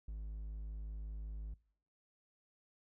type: tone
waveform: triangle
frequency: 52.7 Hz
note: G#1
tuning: 26 cents sharp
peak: -39 dBFS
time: 0.08-1.54 s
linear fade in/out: 5 ms
effects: noise-tail reverb RT60 0.6 s tail -24 dB re dry